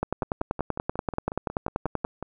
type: two click trains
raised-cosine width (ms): 1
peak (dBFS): -19 / -11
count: 12 / 22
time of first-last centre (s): 0.23-2.226 / 0.03-2.049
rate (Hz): 5.51 / 10.4
effects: none